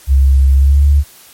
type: tone with pitch glide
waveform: sine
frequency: 67.6 to 71.62 Hz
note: C#2 to D2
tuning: -43 to -43 cents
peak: -5 dBFS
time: 0.07-1.04 s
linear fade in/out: 50 ms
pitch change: +100 cents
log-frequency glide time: 0.55-0.85 s
effects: white hiss -41 dBFS RMS until 1.33 s + MP3 64 kbps

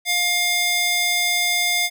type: tone with high-pass filter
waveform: square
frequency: 708 Hz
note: F5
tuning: 23 cents sharp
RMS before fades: -20 dBFS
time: 0.05-1.9 s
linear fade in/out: 50 ms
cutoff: 2100 Hz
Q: 0.87
effects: none

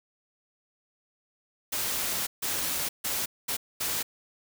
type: noise bursts at uneven times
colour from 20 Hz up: white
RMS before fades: -30 dBFS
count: 5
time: 1.72-2.27 / 2.42-2.89 / 3.04-3.26 / 3.48-3.57 / 3.8-4.03 s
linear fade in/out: 10 ms
effects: none

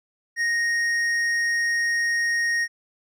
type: tone with hard clipping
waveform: triangle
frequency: 1864.7 Hz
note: A#6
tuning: in tune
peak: -22 dBFS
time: 0.36-2.68 s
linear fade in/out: 50 ms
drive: 11 dB
effects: none

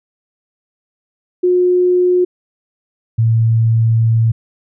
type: tone pair in turn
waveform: sine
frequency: 360.3 / 113.49 Hz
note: F#4 / A#2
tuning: -46 / -46 cents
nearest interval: octave + minor sixth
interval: 2000 cents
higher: first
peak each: -9 dBFS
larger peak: neither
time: 1.43-2.25 / 3.18-4.32 s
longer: second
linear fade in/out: 10 ms
effects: none

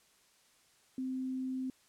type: tone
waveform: sine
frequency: 259.6 Hz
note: C4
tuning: 13 cents flat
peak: -34 dBFS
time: 0.98-1.7 s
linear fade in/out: 2 ms
effects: white hiss -67 dBFS RMS until 1.88 s + low-pass 10000 Hz 12 dB/octave

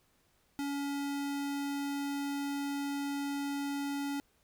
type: tone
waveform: square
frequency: 282.2 Hz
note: C#4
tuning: 31 cents sharp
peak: -34 dBFS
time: 0.59-4.2 s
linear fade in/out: 0 ms
effects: pink hiss -71 dBFS RMS until 4.43 s

